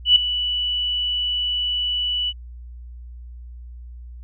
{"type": "tone with ADSR envelope", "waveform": "sine", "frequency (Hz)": 2960, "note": "F#7", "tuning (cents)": 0, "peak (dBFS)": -7, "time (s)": [0.05, 2.33], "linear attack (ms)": 110, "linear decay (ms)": 3, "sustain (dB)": -13, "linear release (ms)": 43, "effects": ["added 60 Hz sine -35 dBFS peak until 4.23 s"]}